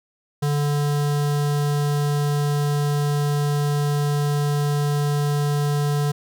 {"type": "tone with notch filter", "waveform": "square", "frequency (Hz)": 145.7, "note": "D3", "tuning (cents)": -13, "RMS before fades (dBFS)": -21, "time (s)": [0.42, 6.12], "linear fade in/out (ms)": 10, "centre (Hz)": 2300, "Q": 2, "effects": []}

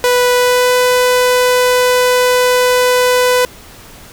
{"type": "tone with pitch glide", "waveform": "sawtooth", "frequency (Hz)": [493.9, 498.8], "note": ["B4", "B4"], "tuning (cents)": [0, 17], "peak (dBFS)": -5, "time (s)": [0.04, 3.45], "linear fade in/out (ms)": 0, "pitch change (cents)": 17, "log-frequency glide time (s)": [0.34, 0.73], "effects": ["pink hiss -37 dBFS RMS until 4.12 s"]}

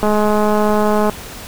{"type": "click train", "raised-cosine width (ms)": 1, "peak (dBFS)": -3, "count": 226, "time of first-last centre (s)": [0.03, 1.096], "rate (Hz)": 211, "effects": ["pink hiss -32 dBFS RMS until 1.47 s"]}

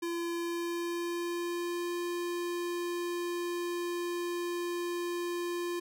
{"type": "tone with pitch glide", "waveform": "square", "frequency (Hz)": [341, 348.6], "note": ["F4", "F4"], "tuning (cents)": [-41, -3], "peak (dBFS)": -33, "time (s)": [0.02, 5.8], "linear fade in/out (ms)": 10, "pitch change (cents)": 38, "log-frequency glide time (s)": [0.34, 1.95], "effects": []}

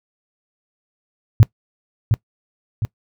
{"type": "tone with echo", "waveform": "sine", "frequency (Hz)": 110, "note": "A2", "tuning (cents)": 0, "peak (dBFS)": -5, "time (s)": [1.4, 1.43], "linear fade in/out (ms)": 0, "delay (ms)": 710, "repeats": 2, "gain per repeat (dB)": -6, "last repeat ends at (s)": 2.85, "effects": ["noise-tail reverb RT60 0.1 s tail -22 dB re dry"]}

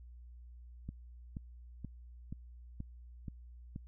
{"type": "click train", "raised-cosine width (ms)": 5, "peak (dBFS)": -29, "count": 7, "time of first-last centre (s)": [0.89, 3.761], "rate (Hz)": 2.09, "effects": ["added 60 Hz sine -50 dBFS peak until 3.87 s"]}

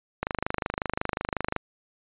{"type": "click train", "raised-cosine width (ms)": 0.5, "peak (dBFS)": -11, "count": 35, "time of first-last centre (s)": [0.23, 1.563], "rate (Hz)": 25.5, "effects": ["resampled to 8000 Hz"]}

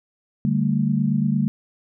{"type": "chord", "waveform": "sine", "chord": "D suspended fourth", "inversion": "none", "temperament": "equal with one note detuned", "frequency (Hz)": [146.83, 196, 224.4], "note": ["D3", "G3", "A3"], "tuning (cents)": [0, 0, 34], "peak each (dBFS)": -22, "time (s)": [0.45, 1.48], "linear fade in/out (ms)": 0, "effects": []}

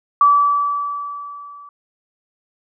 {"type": "tone with level ramp", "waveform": "sine", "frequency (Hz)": 1153, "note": "D6", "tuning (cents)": -32, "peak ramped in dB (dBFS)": [-7, -37], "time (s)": [0.21, 1.69], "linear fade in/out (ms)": 2, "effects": []}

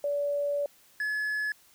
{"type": "tone pair in turn", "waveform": ["sine", "triangle"], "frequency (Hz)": [575, 1706.7], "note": ["D5", "G#6"], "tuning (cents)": [-37, 47], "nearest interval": "octave + perfect fifth", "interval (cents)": 1884, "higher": "second", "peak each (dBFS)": -26, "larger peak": "neither", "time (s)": [[0.04, 0.66], [1, 1.52]], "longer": "first", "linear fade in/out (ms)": 2, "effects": ["white hiss -60 dBFS RMS until 1.74 s"]}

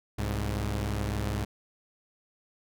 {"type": "tone pair together", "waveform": "sawtooth", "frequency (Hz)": [65.41, 103.83], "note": ["C2", "G#2"], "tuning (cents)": [0, 0], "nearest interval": "minor sixth", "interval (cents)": 800, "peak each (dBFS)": [-28, -27], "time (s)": [0.18, 1.45], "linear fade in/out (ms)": 10, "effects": []}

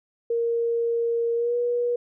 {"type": "tone with pitch glide", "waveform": "sine", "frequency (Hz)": [466.2, 482.1], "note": ["A#4", "B4"], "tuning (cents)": [0, -42], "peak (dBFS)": -21, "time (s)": [0.3, 1.96], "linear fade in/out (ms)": 5, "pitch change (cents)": 58, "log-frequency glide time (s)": [1.35, 1.56], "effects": []}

